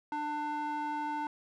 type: tone with band-pass filter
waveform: square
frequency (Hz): 297.9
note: D4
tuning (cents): +25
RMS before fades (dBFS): -35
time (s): 0.12-1.27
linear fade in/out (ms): 2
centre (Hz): 940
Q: 2.2
effects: none